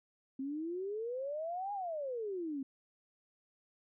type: exponential two-way sweep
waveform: sine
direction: up then down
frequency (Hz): 261.6 to 830.6 to 261.6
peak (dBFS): -36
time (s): 0.39-2.63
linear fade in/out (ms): 5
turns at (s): 1.73
effects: none